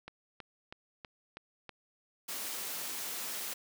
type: click train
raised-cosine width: 0.3 ms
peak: -28 dBFS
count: 6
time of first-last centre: 0.08-1.693 s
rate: 3.1 Hz
type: high-pass noise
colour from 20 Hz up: white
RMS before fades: -39 dBFS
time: 2.28-3.54 s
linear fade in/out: 10 ms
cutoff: 200 Hz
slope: 12 dB/octave
effects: none